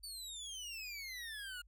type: exponential sweep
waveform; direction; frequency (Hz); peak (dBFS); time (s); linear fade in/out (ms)
25% pulse; down; 4600 to 1412; -40; 0.03-1.62; 10
effects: added 50 Hz sine -61 dBFS peak until 1.67 s